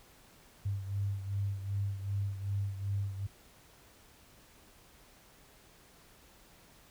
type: beating tone pair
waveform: sine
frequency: 99 / 101.6 Hz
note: G2 / G#2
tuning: +18 / -38 cents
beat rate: 2.6 Hz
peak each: -33 / -39 dBFS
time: 0.65-3.27 s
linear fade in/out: 10 ms
effects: pink hiss -60 dBFS RMS until 6.9 s